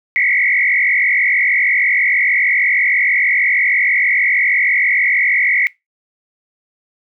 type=tone with frequency modulation; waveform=sine; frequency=2093 Hz; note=C7; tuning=in tune; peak=-11 dBFS; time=0.16-5.67 s; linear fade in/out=0 ms; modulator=46.3 Hz; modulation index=3.4; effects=noise-tail reverb RT60 0.2 s tail -22 dB re dry